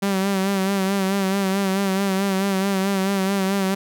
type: tone with vibrato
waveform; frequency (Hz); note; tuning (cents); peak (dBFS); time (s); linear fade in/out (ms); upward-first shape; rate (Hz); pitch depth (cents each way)
sawtooth; 194.2; G3; -16; -15; 0.02-3.75; 10; sine; 4.6; 48
effects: none